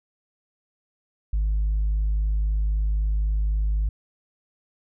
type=tone; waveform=sine; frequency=51.91 Hz; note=G#1; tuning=in tune; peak=-18 dBFS; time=1.33-3.89 s; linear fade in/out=5 ms; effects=tanh soft clip ceiling -18 dBFS